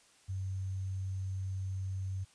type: tone with sample-and-hold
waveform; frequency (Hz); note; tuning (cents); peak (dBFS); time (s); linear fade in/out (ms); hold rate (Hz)
sine; 95.2; F#2; +50; -34; 0.28-2.25; 20; 6300
effects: white hiss -64 dBFS RMS until 2.34 s + resampled to 22050 Hz